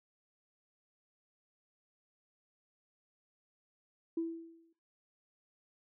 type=tone with exponential decay; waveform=sine; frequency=330.6 Hz; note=E4; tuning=5 cents sharp; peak=-29 dBFS; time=4.17-4.73 s; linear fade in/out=5 ms; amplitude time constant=120 ms; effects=noise-tail reverb RT60 0.3 s tail -18 dB re dry + tanh soft clip ceiling -25 dBFS